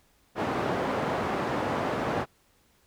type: band-pass noise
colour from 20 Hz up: white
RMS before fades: -29 dBFS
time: 0.35-2.26 s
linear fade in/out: 50 ms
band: 110 to 880 Hz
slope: 12 dB/octave
effects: pink hiss -65 dBFS RMS until 2.86 s